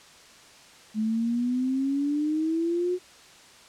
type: exponential sweep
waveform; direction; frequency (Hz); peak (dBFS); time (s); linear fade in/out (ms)
sine; up; 213.6 to 366.4; -23; 0.94-2.99; 50
effects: white hiss -51 dBFS RMS until 3.68 s + low-pass 7000 Hz 12 dB/octave

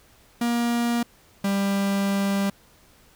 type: tone pair in turn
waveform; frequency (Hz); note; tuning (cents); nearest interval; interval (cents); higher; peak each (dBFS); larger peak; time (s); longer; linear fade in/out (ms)
45% pulse; 236.9 / 197.95; A#3 / G3; +28 / +17; minor third; 311; first; -21; neither; 0.41-1.03 / 1.44-2.5; second; 5
effects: pink hiss -56 dBFS RMS until 3.15 s

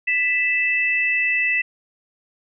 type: tone pair together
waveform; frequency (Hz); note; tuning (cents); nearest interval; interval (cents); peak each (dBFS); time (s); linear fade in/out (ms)
sine; 1985.9 / 2637; B6 / E7; +9 / 0; perfect fourth; 491; -20; 0.07-1.62; 10
effects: none

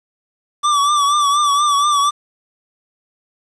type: tone with vibrato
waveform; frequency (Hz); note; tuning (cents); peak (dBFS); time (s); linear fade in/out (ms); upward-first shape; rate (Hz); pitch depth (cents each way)
square; 1161; D6; -20; -13; 0.63-2.11; 20; triangle; 4.2; 67
effects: resampled to 22050 Hz + 7-bit

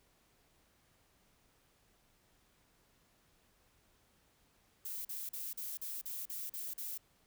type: noise bursts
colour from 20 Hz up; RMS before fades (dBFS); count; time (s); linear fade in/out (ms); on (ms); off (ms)
violet; -42; 9; 4.85-6.978; 5; 200; 41
effects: pink hiss -71 dBFS RMS until 7.26 s

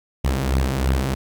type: beating tone pair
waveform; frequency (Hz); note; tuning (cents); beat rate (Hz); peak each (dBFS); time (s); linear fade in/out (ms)
sawtooth; 65.41 / 68.41; C2 / C#2; 0 / -22; 3; -16 / -19; 0.24-1.15; 10
effects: 9-bit

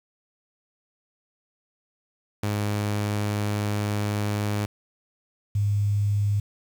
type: tone pair in turn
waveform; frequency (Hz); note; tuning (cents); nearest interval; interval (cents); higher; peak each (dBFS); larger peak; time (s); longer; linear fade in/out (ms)
sawtooth / sine; 103.83 / 102.4; G#2 / G#2; 0 / -24; unison; 24; first; -20; neither; 2.43-4.66 / 5.55-6.4; first; 5
effects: 8-bit

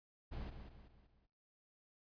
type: noise with echo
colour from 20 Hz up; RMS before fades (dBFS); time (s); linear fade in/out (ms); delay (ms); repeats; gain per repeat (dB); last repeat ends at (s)
brown; -44; 0.31-0.51; 20; 190; 4; -7; 1.27
effects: noise-tail reverb RT60 0.8 s tail -25 dB re dry + resampled to 11025 Hz

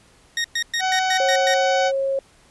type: tone bursts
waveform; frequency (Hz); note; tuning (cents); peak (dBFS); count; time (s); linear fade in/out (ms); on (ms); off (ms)
20% pulse; 1864.7; A#6; 0; -15; 7; 0.37-1.541; 2; 73; 110
type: harmonic tone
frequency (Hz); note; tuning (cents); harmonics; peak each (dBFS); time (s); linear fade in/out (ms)
751; F#5; +26; 1 / 2 / 3 / 4 / 5 / 6 / 7 / 8 / 9; -20 / -26 / -30 / -32 / -34 / -36 / -37 / -38 / -39; 0.79-1.92; 50
type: tone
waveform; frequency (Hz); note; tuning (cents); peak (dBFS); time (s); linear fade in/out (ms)
sine; 543; C#5; -36; -19; 1.2-2.19; 2
effects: pink hiss -54 dBFS RMS until 2.5 s + resampled to 24000 Hz

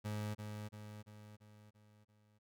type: tone with echo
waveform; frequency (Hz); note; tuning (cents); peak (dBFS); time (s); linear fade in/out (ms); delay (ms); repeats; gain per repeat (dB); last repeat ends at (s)
30% pulse; 105.6; G#2; +29; -36; 0.04-0.35; 20; 340; 6; -5; 2.39
effects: none

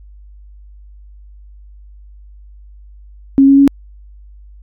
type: tone with pitch steps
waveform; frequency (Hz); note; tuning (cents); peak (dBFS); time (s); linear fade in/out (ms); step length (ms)
sine; 272.6 / 275.6 / 278.6; C#4 / C#4 / C#4; -29 / -10 / +9; -4; 3.38-3.677; 0; 99
effects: added 50 Hz sine -36 dBFS peak until 4.62 s

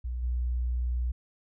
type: tone with level steps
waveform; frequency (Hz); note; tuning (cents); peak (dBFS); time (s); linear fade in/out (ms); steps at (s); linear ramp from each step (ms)
sine; 61; B1; -21; -30 / -26; 0.04-1.12; 10; 0.22; 20
effects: none

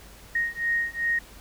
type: beating tone pair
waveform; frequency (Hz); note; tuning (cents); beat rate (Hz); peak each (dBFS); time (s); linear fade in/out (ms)
sine; 1864.7 / 1867.3; A#6 / A#6; 0 / +2; 2.6; -27; 0.35-1.19; 5
effects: added 50 Hz sine -50 dBFS peak until 1.4 s + pink hiss -49 dBFS RMS until 1.4 s

